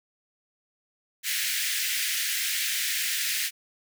pink high-pass noise, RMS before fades -28 dBFS, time 1.23-3.51 s, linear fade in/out 50 ms, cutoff 1700 Hz, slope 48 dB/octave, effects none

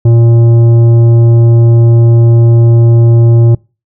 sine tone with tanh clipping, 116.54 Hz, A#2, in tune, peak -4 dBFS, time 0.05-3.55 s, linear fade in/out 5 ms, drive 10 dB, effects noise-tail reverb RT60 0.3 s tail -25 dB re dry

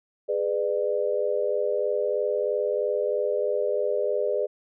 sine chord, G# diminished, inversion none, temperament just, 415.3 / 498.4 / 598 Hz, G#4 / B4 / D5, 0 / +16 / +31 cents, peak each -27 dBFS, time 0.28-4.47 s, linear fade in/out 20 ms, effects none

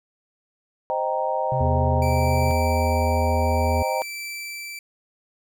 sine chord, C minor seventh, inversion none, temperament equal, 523.3 / 622.3 / 784 / 932.3 Hz, C5 / Eb5 / G5 / Bb5, 0 / 0 / 0 / 0 cents, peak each -27 dBFS, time 0.9-4.02 s, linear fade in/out 0 ms
triangle tone with pitch glide, 130.81 to 129.68 Hz, C3 to C3, 0 to -15 cents, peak -22 dBFS, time 1.52-2.51 s, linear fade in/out 0 ms, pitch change -15 cents, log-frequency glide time 1.64-2.15 s
harmonic tone, 81.9 Hz, E2, 11 cents flat, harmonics 1 / 3 / 5, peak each -21 / -29 / -33 dBFS, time 1.6-3.83 s, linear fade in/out 10 ms
sawtooth tone with tremolo, 2331 Hz, D7, 14 cents flat, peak -27 dBFS, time 2.02-4.79 s, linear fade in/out 2 ms, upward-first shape triangle, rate 0.56 Hz, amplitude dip 50%
effects none

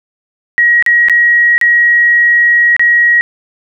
sine tone with dropouts, 1900 Hz, A#6, 33 cents sharp, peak -5 dBFS, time 0.58-3.21 s, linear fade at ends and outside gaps 0 ms, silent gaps 0.825-0.863 / 1.085-1.097 / 1.58-1.613 / 2.765-2.795 s, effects none

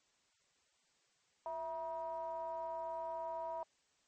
triangle ring-modulated tone, 150 Hz, D3, 37 cents sharp, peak -34 dBFS, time 1.46-3.63 s, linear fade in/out 0 ms, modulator 808 Hz, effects white hiss -75 dBFS RMS until 4.07 s + MP3 32 kbps

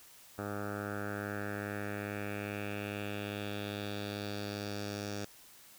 10% pulse tone with low-pass filter sweep, 102.4 Hz, G#2, 24 cents flat, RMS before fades -39 dBFS, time 0.38-5.25 s, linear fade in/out 5 ms, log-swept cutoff 1200 to 6000 Hz, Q 2.9, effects white hiss -57 dBFS RMS until 5.78 s

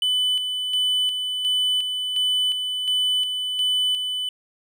triangle tone with tremolo, 3000 Hz, F#7, 23 cents sharp, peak -17 dBFS, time 0.02-4.29 s, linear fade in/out 2 ms, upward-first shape square, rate 1.4 Hz, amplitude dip 45%, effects none

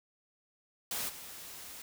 white noise with level steps, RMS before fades -36 / -47 dBFS, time 0.91-1.82 s, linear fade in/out 2 ms, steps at 1.08 s, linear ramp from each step 20 ms, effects none

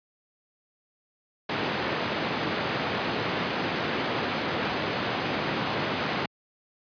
pink band-pass noise, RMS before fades -29 dBFS, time 1.49-6.26 s, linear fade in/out 5 ms, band 160 to 3400 Hz, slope 12 dB/octave, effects high-pass 80 Hz 12 dB/octave + resampled to 11025 Hz

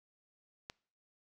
click, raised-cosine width 0.2 ms, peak -25 dBFS, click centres 0.699 s, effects noise-tail reverb RT60 0.5 s tail -25 dB re dry

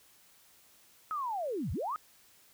sine linear two-way sweep, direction down then up, 1300 to 61.1 to 1300 Hz, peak -32 dBFS, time 1.11-1.96 s, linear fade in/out 0 ms, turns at 1.72 s, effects white hiss -62 dBFS RMS until 2.53 s

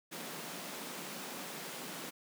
pink high-pass noise, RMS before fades -44 dBFS, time 0.11-2.11 s, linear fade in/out 20 ms, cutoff 160 Hz, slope 48 dB/octave, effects none

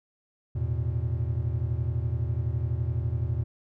triangle chord, E suspended fourth, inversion none, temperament equal with one note detuned, 82.41 / 111.54 / 123.47 Hz, E2 / A2 / B2, 0 / +24 / 0 cents, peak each -28 dBFS, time 0.55-3.44 s, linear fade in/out 10 ms, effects none

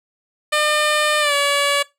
10% pulse tone with pitch glide, 603 to 569.2 Hz, D5 to C#5, +46 to +46 cents, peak -7 dBFS, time 0.52-1.83 s, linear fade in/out 10 ms, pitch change -100 cents, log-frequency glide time 1.2-1.34 s, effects noise-tail reverb RT60 0.2 s tail -20 dB re dry + low-pass 11000 Hz 12 dB/octave

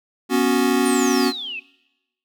square chord, B suspended second, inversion none, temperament equal with one note detuned, 244.4 / 277.2 / 370 Hz, B3 / C#4 / F#4, -18 / 0 / 0 cents, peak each -21 dBFS, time 0.29-1.33 s, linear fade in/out 50 ms
sine exponential sweep, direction down, 9410 to 2489 Hz, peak -27 dBFS, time 0.85-1.6 s, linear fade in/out 10 ms
effects noise-tail reverb RT60 1.0 s tail -22 dB re dry

